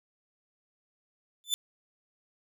sawtooth tone with exponential growth, 3520 Hz, A7, in tune, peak -19 dBFS, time 1.44-1.54 s, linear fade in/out 0 ms, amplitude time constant 21 ms, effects none

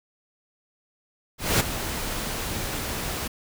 pink noise with ADSR envelope, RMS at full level -19 dBFS, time 1.38-3.28 s, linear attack 220 ms, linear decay 13 ms, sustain -11 dB, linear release 10 ms, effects none

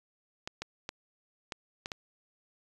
clicks, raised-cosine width 0.2 ms, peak -19 dBFS, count 6, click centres 0.475 / 0.62 / 0.891 / 1.522 / 1.859 / 1.918 s, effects resampled to 24000 Hz

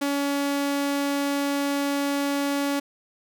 sawtooth tone, 282.4 Hz, C#4, 32 cents sharp, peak -19 dBFS, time 0.01-2.8 s, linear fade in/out 10 ms, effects none

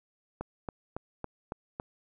click train, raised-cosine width 1 ms, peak -21 dBFS, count 6, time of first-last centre 0.41-1.799 s, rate 3.6 Hz, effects none

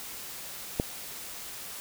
click, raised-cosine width 2 ms, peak -11 dBFS, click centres 0.799 s, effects white hiss -41 dBFS RMS until 1.8 s

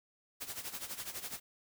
white noise with tremolo, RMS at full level -40 dBFS, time 0.4-1.4 s, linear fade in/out 20 ms, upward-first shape sine, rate 12 Hz, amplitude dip 75%, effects none

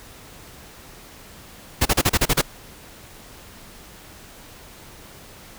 pink noise bursts, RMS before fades -17 dBFS, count 8, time 1.81-2.416 s, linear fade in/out 10 ms, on 46 ms, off 34 ms, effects pink hiss -44 dBFS RMS until 5.58 s

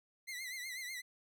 sawtooth tone with vibrato, 2038 Hz, C7, 46 cents flat, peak -38 dBFS, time 0.27-1.02 s, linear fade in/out 20 ms, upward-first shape triangle, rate 8.1 Hz, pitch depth 100 cents each way, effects none

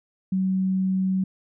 sine tone, 188.7 Hz, F#3, 34 cents sharp, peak -20 dBFS, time 0.32-1.24 s, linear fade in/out 5 ms, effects none

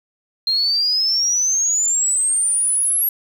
sine exponential sweep, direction up, 4161 to 11590 Hz, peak -15 dBFS, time 0.47-3.09 s, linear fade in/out 2 ms, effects 7-bit

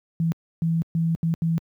sine tone bursts at uneven times, 164.81 Hz, E3, in tune, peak -19 dBFS, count 5, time 0.2-0.32 / 0.62-0.82 / 0.95-1.15 / 1.23-1.34 / 1.42-1.58 s, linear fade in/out 0 ms, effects high-pass 80 Hz 12 dB/octave + 10-bit

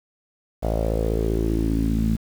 sawtooth tone with low-pass filter sweep, 55.2 Hz, A1, 6 cents sharp, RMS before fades -22 dBFS, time 0.62-2.17 s, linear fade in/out 20 ms, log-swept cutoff 660 to 210 Hz, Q 5, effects 7-bit

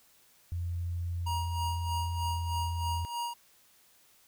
sine tone with pitch glide, 86.5 to 85.8 Hz, F2 to F2, -16 to -30 cents, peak -31 dBFS, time 0.52-3.05 s, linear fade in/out 0 ms, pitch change -14 cents, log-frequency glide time 2.24-2.47 s
square tone with tremolo, 948 Hz, A#5, 29 cents sharp, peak -32 dBFS, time 1.26-3.34 s, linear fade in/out 10 ms, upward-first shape sine, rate 3.2 Hz, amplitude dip 65%
effects white hiss -63 dBFS RMS until 4.27 s

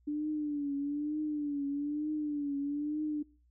sine tone with vibrato, 293.1 Hz, D4, 3 cents flat, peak -31 dBFS, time 0.07-3.23 s, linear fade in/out 10 ms, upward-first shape triangle, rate 1.1 Hz, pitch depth 83 cents each way, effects noise-tail reverb RT60 0.4 s tail -24 dB re dry + added 60 Hz sine -64 dBFS peak until 3.5 s

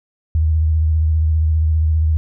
sine tone with vibrato, 78.8 Hz, D#2, 23 cents sharp, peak -12 dBFS, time 0.35-2.17 s, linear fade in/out 0 ms, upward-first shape triangle, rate 15 Hz, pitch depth 58 cents each way, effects none

